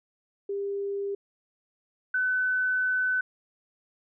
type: tone pair in turn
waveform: sine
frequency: 399.5 / 1508.3 Hz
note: G4 / F#6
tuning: +33 / +33 cents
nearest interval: octave + major seventh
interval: 2300 cents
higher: second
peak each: -28 / -23 dBFS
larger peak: second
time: 0.49-1.15 / 2.14-3.21 s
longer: second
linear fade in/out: 5 ms
effects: none